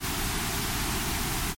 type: band-stop noise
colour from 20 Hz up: pink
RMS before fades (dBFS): -29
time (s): 0-1.55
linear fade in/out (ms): 50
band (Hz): 420 to 670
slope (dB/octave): 96
effects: MP3 64 kbps